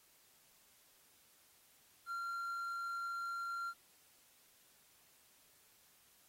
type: tone with quantisation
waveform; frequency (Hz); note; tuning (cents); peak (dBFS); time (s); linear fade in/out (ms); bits
triangle; 1379; F6; -22; -37; 2.06-3.74; 50; 11
effects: white hiss -68 dBFS RMS until 6.28 s + AAC 48 kbps